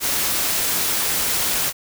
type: noise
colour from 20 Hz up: white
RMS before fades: -21 dBFS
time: 0-1.73 s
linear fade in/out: 50 ms
effects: none